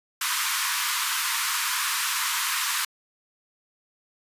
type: high-pass noise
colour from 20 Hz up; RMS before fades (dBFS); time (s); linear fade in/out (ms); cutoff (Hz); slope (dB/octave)
pink; -26; 0.21-2.85; 5; 950; 96
effects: resampled to 32000 Hz

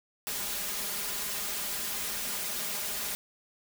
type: noise with comb filter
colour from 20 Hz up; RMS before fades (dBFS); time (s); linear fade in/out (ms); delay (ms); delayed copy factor
white; -34; 0.27-3.15; 0; 4.9; +0.8
effects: none

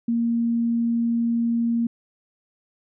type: tone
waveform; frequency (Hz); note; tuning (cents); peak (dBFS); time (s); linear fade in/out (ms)
sine; 233.1; A#3; 0; -19; 0.08-1.87; 5
effects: none

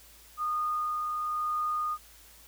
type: tone with tremolo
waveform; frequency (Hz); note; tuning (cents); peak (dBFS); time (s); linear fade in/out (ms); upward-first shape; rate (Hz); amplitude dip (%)
sine; 1227; D#6; -25; -27; 0.37-1.98; 50; sine; 0.99; 25
effects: added 55 Hz sine -59 dBFS peak until 2.47 s + white hiss -55 dBFS RMS until 2.47 s

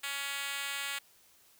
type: tone with high-pass filter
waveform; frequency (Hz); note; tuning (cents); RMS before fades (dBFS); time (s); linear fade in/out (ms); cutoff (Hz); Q
5% pulse; 280; C#4; +18; -37; 0.03-0.99; 10; 1500; 0.65
effects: white hiss -63 dBFS RMS until 1.59 s

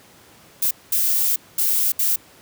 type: noise bursts at uneven times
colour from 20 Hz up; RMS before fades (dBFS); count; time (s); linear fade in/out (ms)
violet; -19; 4; 0.62-0.71 / 0.92-1.36 / 1.58-1.92 / 1.99-2.16; 5
effects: pink hiss -49 dBFS RMS until 2.41 s + high-pass 100 Hz 12 dB/octave

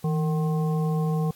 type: harmonic tone with a mistuned harmonic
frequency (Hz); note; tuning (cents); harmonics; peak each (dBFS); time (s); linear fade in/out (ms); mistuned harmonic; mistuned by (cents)
152.5; D#3; -34; 1 / 3 / 5 / 7; -22 / -32 / -36 / -39; 0.04-1.31; 5; 1; +95
effects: white hiss -54 dBFS RMS until 1.35 s + AAC 64 kbps

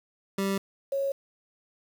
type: tone pair in turn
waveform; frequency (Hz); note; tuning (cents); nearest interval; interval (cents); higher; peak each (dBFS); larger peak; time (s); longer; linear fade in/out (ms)
25% pulse / sine; 195.6 / 550.5; G3 / C#5; -4 / -12; octave + tritone; 1792; second; -22 / -25; first; 0.38-0.58 / 0.92-1.12; neither; 5
effects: 8-bit

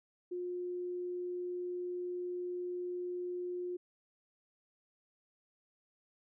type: tone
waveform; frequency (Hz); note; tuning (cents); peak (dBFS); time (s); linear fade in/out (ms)
sine; 357.1; F4; +39; -36; 0.31-3.77; 10
effects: none

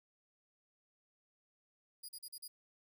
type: tone bursts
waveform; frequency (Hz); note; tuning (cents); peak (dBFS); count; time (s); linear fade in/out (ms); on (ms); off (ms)
15% pulse; 4884; D#8; -33; -39; 5; 2.03-2.48; 10; 58; 40
effects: none

